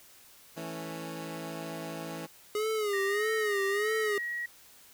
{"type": "chord", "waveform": "15% pulse", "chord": "A major", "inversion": "second", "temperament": "equal", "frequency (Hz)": [164.81, 220, 277.2], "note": ["E3", "A3", "C#4"], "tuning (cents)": [0, 0, 0], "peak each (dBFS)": [-33, -39, -36], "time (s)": [0.56, 2.27], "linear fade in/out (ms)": 20}
{"type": "tone with vibrato", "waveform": "square", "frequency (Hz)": 415.3, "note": "G#4", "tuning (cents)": 0, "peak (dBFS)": -29, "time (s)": [2.55, 4.18], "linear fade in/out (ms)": 2, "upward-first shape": "sine", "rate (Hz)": 1.6, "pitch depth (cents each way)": 100}
{"type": "tone with pitch glide", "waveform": "sine", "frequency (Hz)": [1864.7, 1908.3], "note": ["A#6", "A#6"], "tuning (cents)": [0, 40], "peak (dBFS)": -32, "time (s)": [2.93, 4.46], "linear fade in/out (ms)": 5, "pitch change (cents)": 40, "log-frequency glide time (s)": [3.58, 4.33]}
{"effects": ["white hiss -56 dBFS RMS until 4.93 s"]}